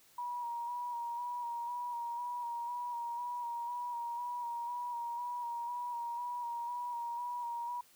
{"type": "tone with vibrato", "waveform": "sine", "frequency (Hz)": 957, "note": "A#5", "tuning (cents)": 45, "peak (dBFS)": -36, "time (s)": [0.18, 7.81], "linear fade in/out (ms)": 5, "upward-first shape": "square", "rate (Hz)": 2, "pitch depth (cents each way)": 24, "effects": ["white hiss -64 dBFS RMS until 7.95 s"]}